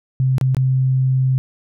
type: tone with dropouts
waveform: sine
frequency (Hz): 130.81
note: C3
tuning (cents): 0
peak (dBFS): -13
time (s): 0.2-1.38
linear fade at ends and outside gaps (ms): 0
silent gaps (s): 0.382-0.412 / 0.547-0.568
effects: none